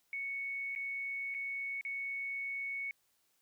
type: tone with dropouts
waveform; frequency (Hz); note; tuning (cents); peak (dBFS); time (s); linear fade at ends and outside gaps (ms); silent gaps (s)
sine; 2218; C#7; 0; -36; 0.13-2.91; 1; 0.751-0.76 / 1.342-1.347 / 1.811-1.85
effects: white hiss -75 dBFS RMS until 3.41 s